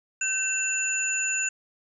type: tone cluster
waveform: sine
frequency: 1540 / 2693 / 6970 Hz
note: G6 / E7 / A8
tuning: -31 / +36 / -17 cents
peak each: -30 / -29 / -27 dBFS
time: 0.21-1.49 s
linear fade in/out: 5 ms
effects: none